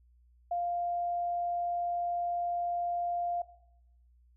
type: tone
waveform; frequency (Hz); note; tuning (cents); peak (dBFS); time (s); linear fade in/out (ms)
sine; 698.5; F5; 0; -29; 0.51-3.42; 5
effects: noise-tail reverb RT60 0.8 s tail -17 dB re dry + added 60 Hz sine -60 dBFS peak until 4.36 s